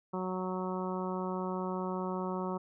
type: harmonic tone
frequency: 185 Hz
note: F#3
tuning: in tune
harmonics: 1 / 2 / 3 / 4 / 5 / 6 / 7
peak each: -36 / -38 / -42 / -45 / -41 / -43 / -46 dBFS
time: 0.13-2.58 s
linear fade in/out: 10 ms
effects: none